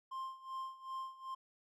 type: tone with tremolo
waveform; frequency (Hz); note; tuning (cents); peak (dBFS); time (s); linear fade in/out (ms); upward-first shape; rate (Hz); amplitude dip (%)
triangle; 1054; C6; +12; -37; 0.11-1.35; 10; sine; 2.6; 85
effects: none